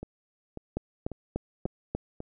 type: two click trains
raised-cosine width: 2 ms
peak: -24 / -16 dBFS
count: 5 / 5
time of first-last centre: 0.03-2.204 / 0.77-1.95 s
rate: 1.84 / 3.39 Hz
effects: none